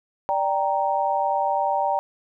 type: chord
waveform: sine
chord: G minor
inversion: second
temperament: equal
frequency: 587.3 / 784 / 932.3 Hz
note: D5 / G5 / Bb5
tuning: 0 / 0 / 0 cents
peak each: -26 / -23 / -24 dBFS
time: 0.29-1.99 s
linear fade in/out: 0 ms
effects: none